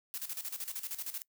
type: noise with tremolo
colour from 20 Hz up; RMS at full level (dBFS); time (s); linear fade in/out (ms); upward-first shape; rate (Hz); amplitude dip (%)
blue; -38; 0.14-1.22; 0; square; 13; 75
effects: noise-tail reverb RT60 0.1 s tail -23 dB re dry